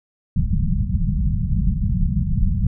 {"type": "low-pass noise", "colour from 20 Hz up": "pink", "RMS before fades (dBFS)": -19, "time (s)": [0.36, 2.67], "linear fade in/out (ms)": 5, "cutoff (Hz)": 210, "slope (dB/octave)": 96, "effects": []}